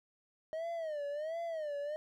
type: tone with vibrato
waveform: triangle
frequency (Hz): 622.3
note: D#5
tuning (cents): 0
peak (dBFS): -34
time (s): 0.53-1.96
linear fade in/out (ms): 0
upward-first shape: sine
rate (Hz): 1.4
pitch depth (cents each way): 150
effects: none